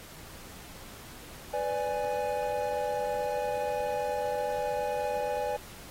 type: chord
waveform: triangle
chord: G# diminished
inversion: first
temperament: equal with one note detuned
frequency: 498.5 / 587.3 / 830.6 Hz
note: B4 / D5 / G#5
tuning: +16 / 0 / 0 cents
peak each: -31 dBFS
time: 1.53-5.57 s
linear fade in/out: 10 ms
effects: pink hiss -48 dBFS RMS until 5.9 s + AAC 48 kbps